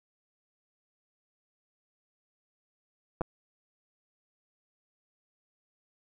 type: clicks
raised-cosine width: 1 ms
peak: -17 dBFS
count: 2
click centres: 3.21 / 3.216 s
effects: none